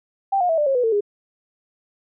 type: tone with pitch steps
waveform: sine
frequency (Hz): 784 / 714.8 / 651.7 / 594.2 / 541.7 / 493.9 / 450.3 / 410.5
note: G5 / F5 / E5 / D5 / C#5 / B4 / A4 / G#4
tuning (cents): 0 / +40 / -20 / +20 / -40 / 0 / +40 / -20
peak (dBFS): -16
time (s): 0.32-1.008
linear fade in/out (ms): 10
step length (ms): 86
effects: none